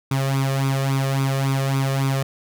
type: tone with flanger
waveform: sawtooth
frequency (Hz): 135.6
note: C#3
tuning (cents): -38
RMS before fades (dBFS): -21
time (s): 0.11-2.23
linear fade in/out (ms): 5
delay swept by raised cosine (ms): 0.82 to 1.73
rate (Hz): 3.6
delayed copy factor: +0.7
effects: none